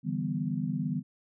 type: chord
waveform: sine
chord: E minor seventh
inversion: third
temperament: equal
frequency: 146.83 / 164.81 / 196 / 246.9 Hz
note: D3 / E3 / G3 / B3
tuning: 0 / 0 / 0 / 0 cents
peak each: -34 dBFS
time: 0.03-1.03 s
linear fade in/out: 50 ms
effects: none